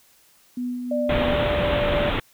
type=tone with tremolo; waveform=sine; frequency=246.9 Hz; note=B3; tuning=in tune; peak=-24 dBFS; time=0.57-1.34 s; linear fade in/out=5 ms; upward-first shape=sine; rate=3 Hz; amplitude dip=35%
type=tone with pitch glide; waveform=sine; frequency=593 to 585.2 Hz; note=D5 to D5; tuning=+17 to -6 cents; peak=-22 dBFS; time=0.91-2.1 s; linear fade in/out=5 ms; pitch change=-23 cents; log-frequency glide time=1.07-1.79 s
type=low-pass noise; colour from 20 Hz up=pink; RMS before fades=-24 dBFS; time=1.09-2.2 s; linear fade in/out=5 ms; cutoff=3700 Hz; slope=96 dB/octave
effects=white hiss -57 dBFS RMS until 2.33 s